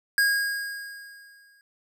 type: tone with exponential decay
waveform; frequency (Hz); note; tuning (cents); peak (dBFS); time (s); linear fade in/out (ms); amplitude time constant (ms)
square; 1634; G#6; -29; -18; 0.18-1.61; 1; 310
effects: none